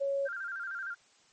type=tone; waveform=sine; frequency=554.4 Hz; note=C#5; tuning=in tune; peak=-28 dBFS; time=0-0.28 s; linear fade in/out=20 ms
type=tone with vibrato; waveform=sine; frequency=1480 Hz; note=F#6; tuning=in tune; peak=-35 dBFS; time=0.25-0.95 s; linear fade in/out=20 ms; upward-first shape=square; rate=13 Hz; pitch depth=97 cents each way
effects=white hiss -64 dBFS RMS until 1.32 s + MP3 32 kbps